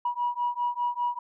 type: beating tone pair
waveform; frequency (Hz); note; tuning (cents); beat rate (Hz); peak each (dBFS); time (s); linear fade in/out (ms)
sine; 965 / 970; B5 / B5; -40 / -31; 5; -28; 0.05-1.19; 5
effects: tanh soft clip ceiling -19 dBFS